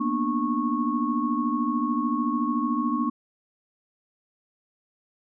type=tone cluster; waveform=sine; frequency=232.3 / 245.9 / 297.6 / 1100 Hz; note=A#3 / B3 / D4 / C#6; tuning=-6 / -7 / +23 / -14 cents; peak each=-28 dBFS; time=0-3.1 s; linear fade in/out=10 ms; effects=none